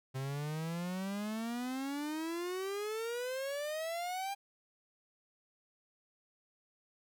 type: exponential sweep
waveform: 45% pulse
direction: up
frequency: 130.3 to 805 Hz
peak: -36 dBFS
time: 0.14-4.35 s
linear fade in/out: 20 ms
effects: none